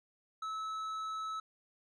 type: tone with tanh clipping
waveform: sine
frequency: 1300 Hz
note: E6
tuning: 24 cents flat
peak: -38 dBFS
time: 0.42-1.4 s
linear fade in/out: 5 ms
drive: 8 dB
effects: none